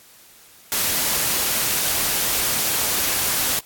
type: noise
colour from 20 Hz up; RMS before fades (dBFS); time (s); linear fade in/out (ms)
white; -21; 0.72-3.59; 0
effects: white hiss -49 dBFS RMS until 3.65 s + AAC 64 kbps